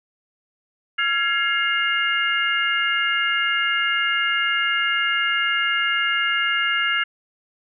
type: tone cluster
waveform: sine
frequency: 1374 / 1670 / 2130 / 2824 Hz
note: F6 / G#6 / C7 / F7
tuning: -29 / +9 / +30 / +19 cents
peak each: -24 dBFS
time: 0.98-7.04 s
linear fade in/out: 10 ms
effects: none